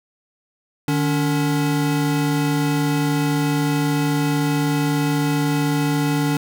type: tone pair together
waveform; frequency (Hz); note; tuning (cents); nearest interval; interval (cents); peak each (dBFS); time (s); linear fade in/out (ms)
square; 150.79 / 284.4; D3 / C#4; +46 / +45; major seventh; 1099; -21; 0.88-6.37; 2
effects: none